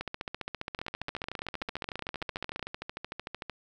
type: two click trains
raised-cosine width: 0.3 ms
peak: -18 / -20 dBFS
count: 40 / 37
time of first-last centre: 0.01-2.627 / 0.79-3.497 s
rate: 14.9 / 13.3 Hz
effects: none